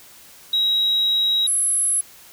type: tone pair in turn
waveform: sine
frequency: 3835 / 10847 Hz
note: A#7 / E9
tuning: +48 / +48 cents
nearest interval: octave + tritone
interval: 1800 cents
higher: second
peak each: -15 / -16 dBFS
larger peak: first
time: 0.53-1.47 / 1.47-2.01 s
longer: first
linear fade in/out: 5 ms
effects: tanh soft clip ceiling -12 dBFS + white hiss -46 dBFS RMS until 2.32 s